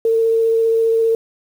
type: tone with vibrato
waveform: sine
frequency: 452.9 Hz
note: A#4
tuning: 50 cents flat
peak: -12 dBFS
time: 0.05-1.15 s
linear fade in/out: 2 ms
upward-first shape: sine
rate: 15 Hz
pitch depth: 9 cents each way
effects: 7-bit